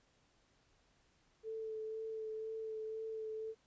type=tone with vibrato; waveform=sine; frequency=440 Hz; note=A4; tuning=in tune; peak=-40 dBFS; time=1.43-3.55 s; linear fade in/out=50 ms; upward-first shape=sine; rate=2 Hz; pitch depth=15 cents each way; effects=pink hiss -73 dBFS RMS until 3.66 s + resampled to 16000 Hz